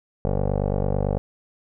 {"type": "tone with low-pass filter", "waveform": "15% pulse", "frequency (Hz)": 49, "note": "G1", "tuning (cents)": 0, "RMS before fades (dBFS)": -23, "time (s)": [0.25, 1.18], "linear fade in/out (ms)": 0, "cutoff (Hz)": 620, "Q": 3.3, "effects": []}